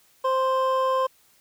triangle tone pair together, 523.2 / 1046.5 Hz, C5 / C6, 0 / 0 cents, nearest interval octave, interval 1200 cents, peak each -21 dBFS, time 0.24-1.07 s, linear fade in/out 10 ms, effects white hiss -60 dBFS RMS until 1.4 s

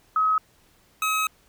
sine / 25% pulse tone pair in turn, 1275 / 1275 Hz, D#6 / D#6, +42 / +42 cents, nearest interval unison, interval 0 cents, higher neither, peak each -18 dBFS, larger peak neither, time 0.16-0.38 / 1.02-1.27 s, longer second, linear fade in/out 2 ms, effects pink hiss -60 dBFS RMS until 1.48 s

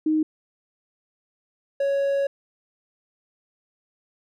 sine / triangle tone pair in turn, 311.1 / 555.8 Hz, D#4 / C#5, 0 / +4 cents, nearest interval minor seventh, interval 1004 cents, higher second, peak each -18 dBFS, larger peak neither, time 0.06-0.23 / 1.8-2.27 s, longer second, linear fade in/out 5 ms, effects none

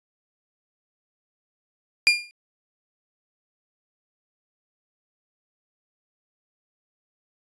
30% pulse tone with exponential decay, 2407 Hz, D7, 42 cents sharp, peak -8 dBFS, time 2.07-2.31 s, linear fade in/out 0 ms, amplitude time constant 51 ms, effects resampled to 22050 Hz

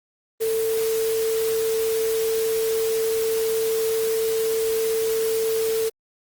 sine tone in noise, 447 Hz, A4, 27 cents sharp, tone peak -20 dBFS, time 0.4-5.9 s, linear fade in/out 20 ms, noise white, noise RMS -32 dBFS, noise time 0.4-5.9 s, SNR +9 dB, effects Opus 24 kbps

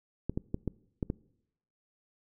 clicks, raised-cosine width 3 ms, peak -18 dBFS, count 6, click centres 0.296 / 0.375 / 0.544 / 0.677 / 1.028 / 1.101 s, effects noise-tail reverb RT60 0.8 s tail -23 dB re dry

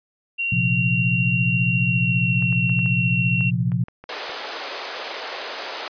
sine tone with pitch glide, 2753 to 2732 Hz, F7 to F7, -25 to -39 cents, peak -21 dBFS, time 0.38-3.51 s, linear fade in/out 20 ms, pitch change -14 cents, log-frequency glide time 1.72-2.33 s
sine chord, Bb suspended second, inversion none, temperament just, 116.54 / 131.11 / 174.81 Hz, Bb2 / C3 / F3, 0 / +4 / +2 cents, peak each -23 dBFS, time 0.52-3.84 s, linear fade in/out 5 ms
clicks, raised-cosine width 0.5 ms, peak -25 dBFS, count 10, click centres 2.424 / 2.526 / 2.696 / 2.791 / 2.86 / 3.408 / 3.719 / 3.884 / 4.04 / 4.295 s
pink high-pass noise, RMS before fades -30 dBFS, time 4.09-5.88 s, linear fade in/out 2 ms, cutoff 440 Hz, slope 24 dB/octave
effects resampled to 11025 Hz

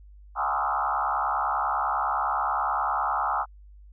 sine tone with frequency modulation, 1046.5 Hz, C6, in tune, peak -23 dBFS, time 0.35-3.46 s, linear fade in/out 50 ms, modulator 69.8 Hz, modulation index 4.5, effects added 50 Hz sine -46 dBFS peak until 3.92 s

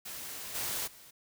white noise with level steps, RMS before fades -42 / -35 / -54 dBFS, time 0.05-1.11 s, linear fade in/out 10 ms, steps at 0.54 / 0.86 s, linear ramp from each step 20 ms, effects none

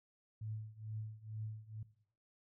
sine tone with tremolo, 108.7 Hz, A2, 21 cents flat, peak -38 dBFS, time 0.41-1.83 s, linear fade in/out 5 ms, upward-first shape triangle, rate 2.2 Hz, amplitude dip 90%, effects noise-tail reverb RT60 0.6 s tail -17 dB re dry

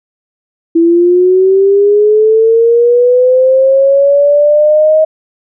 sine linear sweep, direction up, 329.6 to 631 Hz, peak -4 dBFS, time 0.75-5.05 s, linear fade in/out 10 ms, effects none

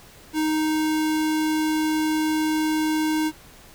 square tone, 311.1 Hz, D#4, in tune, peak -21 dBFS, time 0.33-3.32 s, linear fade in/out 50 ms, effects pink hiss -48 dBFS RMS until 3.74 s

